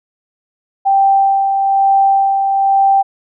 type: tone with tremolo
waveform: sine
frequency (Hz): 784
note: G5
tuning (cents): 0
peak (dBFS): -7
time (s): 0.85-3.03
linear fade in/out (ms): 20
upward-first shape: sine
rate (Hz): 1.1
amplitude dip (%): 40
effects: none